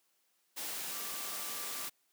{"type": "tone in noise", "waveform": "sine", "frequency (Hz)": 1174.7, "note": "D6", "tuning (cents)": 0, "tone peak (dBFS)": -51, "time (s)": [0.91, 1.89], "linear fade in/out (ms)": 20, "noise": "white", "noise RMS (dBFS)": -40, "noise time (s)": [0.56, 1.9], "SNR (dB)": -14, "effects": ["white hiss -75 dBFS RMS until 2.12 s", "high-pass 200 Hz 12 dB/octave"]}